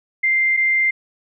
sine tone pair in turn, 2093 / 2093 Hz, C7 / C7, 0 / 0 cents, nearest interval unison, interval 0 cents, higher neither, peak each -14 dBFS, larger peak neither, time 0.23-0.57 / 0.57-0.91 s, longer neither, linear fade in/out 10 ms, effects none

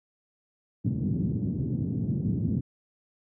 pink band-pass noise, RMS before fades -28 dBFS, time 0.84-2.61 s, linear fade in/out 20 ms, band 100 to 260 Hz, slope 24 dB/octave, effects none

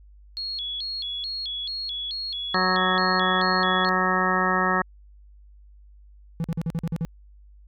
sine tone with vibrato, 3810 Hz, A#7, 37 cents sharp, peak -28 dBFS, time 0.37-3.89 s, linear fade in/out 0 ms, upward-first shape square, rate 2.3 Hz, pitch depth 210 cents each way
harmonic tone, 184.9 Hz, F#3, 1 cent flat, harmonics 1 / 2 / 3 / 4 / 5 / 6 / 7 / 9 / 10, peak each -28 / -30 / -32 / -30 / -30 / -27 / -26 / -29 / -27 dBFS, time 2.54-4.82 s, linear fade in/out 5 ms
triangle tone bursts, 164.81 Hz, E3, in tune, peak -21 dBFS, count 8, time 6.4-7.05 s, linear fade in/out 0 ms, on 41 ms, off 46 ms
effects added 50 Hz sine -47 dBFS peak until 7.67 s

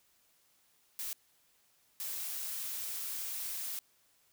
blue noise bursts at uneven times, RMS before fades -39 dBFS, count 2, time 0.99-1.13 / 2-3.79 s, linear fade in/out 0 ms, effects white hiss -70 dBFS RMS until 4.32 s

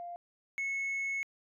sine tone pair in turn, 697 / 2194 Hz, F5 / C#7, -4 / -18 cents, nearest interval octave + minor sixth, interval 1986 cents, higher second, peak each -39 / -29 dBFS, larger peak second, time 0-0.16 / 0.58-1.23 s, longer second, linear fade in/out 0 ms, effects tanh soft clip ceiling -31 dBFS

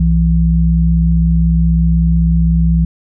sine tone pair together, 62.44 / 166.4 Hz, B1 / E3, +20 / +17 cents, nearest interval octave + perfect fourth, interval 1697 cents, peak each -11 dBFS, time 0-2.85 s, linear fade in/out 5 ms, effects none

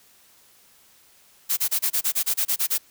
blue noise bursts, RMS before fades -22 dBFS, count 12, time 1.49-2.783 s, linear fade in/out 20 ms, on 83 ms, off 27 ms, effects white hiss -56 dBFS RMS until 2.9 s

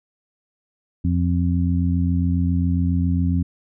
harmonic tone, 87.31 Hz, F2, in tune, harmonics 1 / 2 / 3, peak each -19 / -22 / -24 dBFS, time 1.04-3.43 s, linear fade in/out 10 ms, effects none

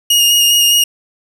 sawtooth tone with vibrato, 2857 Hz, F7, 39 cents sharp, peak -5 dBFS, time 0.1-0.84 s, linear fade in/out 5 ms, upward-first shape square, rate 4.9 Hz, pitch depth 12 cents each way, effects none

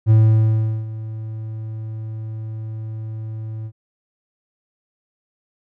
triangle tone with ADSR envelope, 110 Hz, A2, in tune, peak -6 dBFS, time 0.06-3.72 s, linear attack 44 ms, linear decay 750 ms, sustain -18 dB, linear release 61 ms, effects none

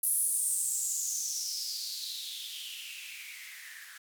violet noise with band-pass filter sweep, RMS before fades -35 dBFS, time 0.03-3.98 s, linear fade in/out 5 ms, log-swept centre 11000 to 1600 Hz, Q 6.1, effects none

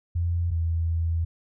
sine tone pair in turn, 85.7 / 82.88 Hz, F2 / E2, -32 / +10 cents, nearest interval minor second, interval 58 cents, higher first, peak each -22 dBFS, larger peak neither, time 0.15-0.51 / 0.51-1.25 s, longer second, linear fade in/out 10 ms, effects none

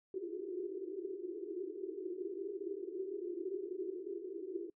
white band-pass noise, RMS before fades -42 dBFS, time 0.14-4.7 s, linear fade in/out 2 ms, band 340 to 400 Hz, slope 96 dB/octave, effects noise-tail reverb RT60 0.1 s tail -26 dB re dry

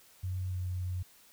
sine tone with pitch glide, 92.5 to 90.81 Hz, F#2 to F#2, 0 to -32 cents, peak -32 dBFS, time 0.23-1.03 s, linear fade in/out 10 ms, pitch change -32 cents, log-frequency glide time 0.48-0.61 s, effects white hiss -60 dBFS RMS until 1.32 s

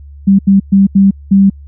sine tone bursts at uneven times, 196 Hz, G3, in tune, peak -3 dBFS, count 5, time 0.27-0.39 / 0.47-0.6 / 0.72-0.87 / 0.95-1.11 / 1.31-1.5 s, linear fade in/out 10 ms, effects added 71 Hz sine -30 dBFS peak until 1.67 s

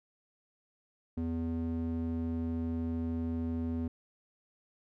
square tone with band-pass filter, 82.41 Hz, E2, in tune, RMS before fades -34 dBFS, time 1.17-3.88 s, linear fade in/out 5 ms, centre 210 Hz, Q 2.3, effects none

